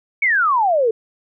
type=exponential sweep; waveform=sine; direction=down; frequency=2287 to 430 Hz; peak=-13 dBFS; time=0.22-0.91 s; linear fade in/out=5 ms; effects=none